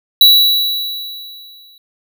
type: tone with exponential decay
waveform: square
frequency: 3925 Hz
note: B7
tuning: 11 cents flat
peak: -3 dBFS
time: 0.21-1.78 s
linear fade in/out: 2 ms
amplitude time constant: 340 ms
effects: none